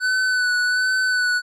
square tone with vibrato, 1497 Hz, F#6, 20 cents sharp, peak -18 dBFS, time 0-1.42 s, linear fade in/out 50 ms, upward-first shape sine, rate 1.3 Hz, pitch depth 25 cents each way, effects low-pass 7000 Hz 12 dB/octave

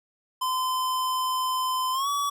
square tone with pitch glide, 1026 to 1138.4 Hz, C6 to C#6, -34 to +46 cents, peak -25 dBFS, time 0.41-2.3 s, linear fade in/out 10 ms, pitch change +180 cents, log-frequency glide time 1.92-2.08 s, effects none

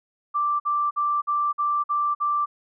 sine tone bursts, 1174.7 Hz, D6, in tune, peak -20 dBFS, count 7, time 0.34-2.46 s, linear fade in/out 20 ms, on 260 ms, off 50 ms, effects none

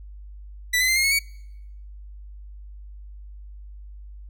sawtooth tone with pitch steps, 1975.5 / 2028 / 2081 / 2136 / 2192 / 2250 Hz, B6 / B6 / C7 / C7 / C#7 / C#7, 0 / +45 / -10 / +35 / -20 / +25 cents, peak -15 dBFS, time 0.73-1.192 s, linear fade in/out 10 ms, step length 77 ms, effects noise-tail reverb RT60 0.9 s tail -26 dB re dry + added 50 Hz sine -38 dBFS peak until 4.29 s

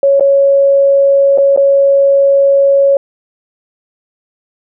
sine tone with dropouts, 554.4 Hz, C#5, in tune, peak -5 dBFS, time 0.03-2.97 s, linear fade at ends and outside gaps 2 ms, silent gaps 0.197-0.207 / 1.376-1.383 / 1.563-1.574 s, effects none

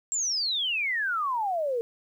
sine exponential sweep, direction down, 7600 to 451.9 Hz, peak -25 dBFS, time 0.12-1.81 s, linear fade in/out 0 ms, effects 10-bit

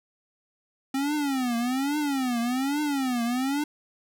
square tone with vibrato, 264.8 Hz, C4, 21 cents sharp, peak -25 dBFS, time 0.94-3.64 s, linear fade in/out 5 ms, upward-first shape triangle, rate 1.2 Hz, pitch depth 240 cents each way, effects none

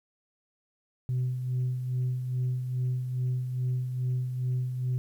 sine tone with tremolo, 126.6 Hz, B2, 43 cents sharp, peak -23 dBFS, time 1.09-4.98 s, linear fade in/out 0 ms, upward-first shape sine, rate 2.4 Hz, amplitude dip 55%, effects tanh soft clip ceiling -23 dBFS + 10-bit

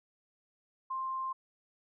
sine tone, 1052 Hz, C6, 9 cents sharp, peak -33 dBFS, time 0.9-1.33 s, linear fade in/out 10 ms, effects none

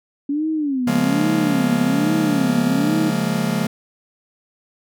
sine tone with vibrato, 277.2 Hz, C#4, in tune, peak -18 dBFS, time 0.29-3.1 s, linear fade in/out 5 ms, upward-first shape sine, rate 1.2 Hz, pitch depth 230 cents each way
45% pulse chord, Bb minor seventh, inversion first, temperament just, 139.85 / 174.81 / 209.8 / 233.1 Hz, Db3 / F3 / Ab3 / Bb3, +16 / +2 / +18 / 0 cents, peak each -27 / -23 / -23 / -24 dBFS, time 0.87-3.67 s, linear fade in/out 5 ms
effects none

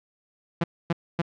sawtooth tone bursts, 169.4 Hz, E3, 48 cents sharp, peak -17 dBFS, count 3, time 0.61-1.217 s, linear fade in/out 5 ms, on 29 ms, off 260 ms, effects low-pass 3000 Hz 12 dB/octave

